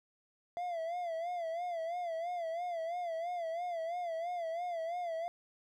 triangle tone with vibrato, 682 Hz, F5, 41 cents flat, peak -33 dBFS, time 0.57-5.28 s, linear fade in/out 0 ms, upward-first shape sine, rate 3 Hz, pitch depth 90 cents each way, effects none

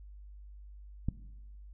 click, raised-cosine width 5 ms, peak -18 dBFS, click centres 1.086 s, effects noise-tail reverb RT60 1.0 s tail -17 dB re dry + added 50 Hz sine -47 dBFS peak until 1.73 s

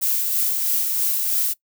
violet noise with tremolo, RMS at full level -20 dBFS, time 0.01-1.54 s, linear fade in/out 20 ms, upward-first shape sine, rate 3.1 Hz, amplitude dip 30%, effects noise-tail reverb RT60 0.1 s tail -21 dB re dry

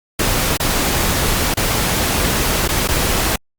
pink noise with dropouts, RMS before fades -17 dBFS, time 0.19-3.36 s, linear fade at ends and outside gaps 5 ms, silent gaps 0.572-0.599 / 1.541-1.57 / 2.678-2.688 / 2.876-2.886 s, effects Opus 48 kbps

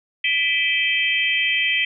sine tone cluster, 1988 / 2340 / 2585 / 3137 Hz, B6 / D7 / E7 / G7, +11 / -7 / -34 / +1 cents, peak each -23 dBFS, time 0.24-1.85 s, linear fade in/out 5 ms, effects none

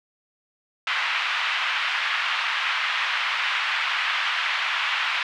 white band-pass noise, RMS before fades -25 dBFS, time 0.87-5.23 s, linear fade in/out 2 ms, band 1000 to 3000 Hz, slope 24 dB/octave, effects none

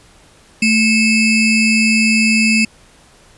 square ring-modulated tone, 1200 Hz, D6, 37 cents sharp, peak -8 dBFS, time 0.62-2.65 s, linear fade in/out 5 ms, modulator 1420 Hz, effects pink hiss -47 dBFS RMS until 3.37 s + resampled to 24000 Hz

